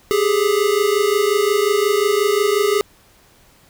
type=tone pair together; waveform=square; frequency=398.2 / 423.8 Hz; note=G4 / G#4; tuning=+27 / +35 cents; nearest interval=minor second; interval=108 cents; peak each=-18 dBFS; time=0.11-2.81 s; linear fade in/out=0 ms; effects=pink hiss -52 dBFS RMS until 3.69 s